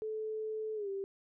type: tone with pitch glide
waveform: sine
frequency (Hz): 434.8 to 391.9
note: A4 to G4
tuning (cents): -21 to 0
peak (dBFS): -35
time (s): 0.02-1.04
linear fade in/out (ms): 0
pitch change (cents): -179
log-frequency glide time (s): 0.75-0.89
effects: none